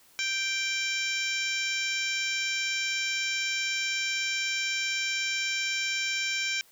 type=harmonic tone; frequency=784 Hz; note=G5; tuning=in tune; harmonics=2 / 3 / 4 / 5 / 6 / 7 / 8 / 9; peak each=-36 / -30 / -36 / -38 / -44 / -36 / -41 / -40 dBFS; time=0.19-6.61 s; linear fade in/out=0 ms; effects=white hiss -59 dBFS RMS until 6.71 s